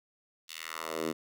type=tone with high-pass filter sweep; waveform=10% pulse; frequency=80.6 Hz; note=E2; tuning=38 cents flat; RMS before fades=-37 dBFS; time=0.48-1.13 s; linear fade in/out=20 ms; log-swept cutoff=3700 to 250 Hz; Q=1.4; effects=none